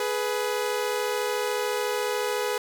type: tone pair together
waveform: sawtooth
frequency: 420 / 493.9 Hz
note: G#4 / B4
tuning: +19 / 0 cents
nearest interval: minor third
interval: 281 cents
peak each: -24 dBFS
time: 0-2.58 s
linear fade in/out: 2 ms
effects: none